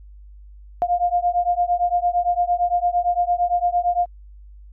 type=beating tone pair; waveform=sine; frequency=701 / 709.8 Hz; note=F5 / F5; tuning=+6 / +28 cents; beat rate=8.8 Hz; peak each=-20 dBFS; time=0.82-4.06 s; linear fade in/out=0 ms; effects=added 50 Hz sine -40 dBFS peak until 4.72 s